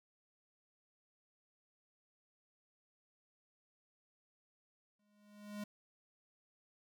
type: tone with exponential growth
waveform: square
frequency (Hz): 207.2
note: G#3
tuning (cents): -4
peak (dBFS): -40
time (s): 4.99-5.64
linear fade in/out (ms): 5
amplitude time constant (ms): 140
effects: none